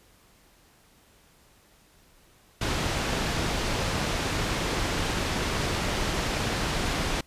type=low-pass noise; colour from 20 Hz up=pink; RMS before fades=-28 dBFS; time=2.61-7.21 s; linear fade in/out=5 ms; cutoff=5900 Hz; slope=12 dB/octave; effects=pink hiss -59 dBFS RMS until 7.26 s + resampled to 32000 Hz